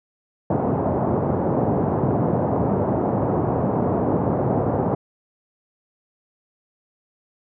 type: band-pass noise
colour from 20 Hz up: pink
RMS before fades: -21 dBFS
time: 0.5-4.95 s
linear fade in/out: 5 ms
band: 100 to 860 Hz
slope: 24 dB/octave
effects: none